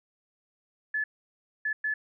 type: tone bursts at uneven times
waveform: sine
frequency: 1724 Hz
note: A6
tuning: 36 cents flat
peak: -26 dBFS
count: 3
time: 0.94-1.04 / 1.65-1.73 / 1.84-1.94 s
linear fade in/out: 5 ms
effects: none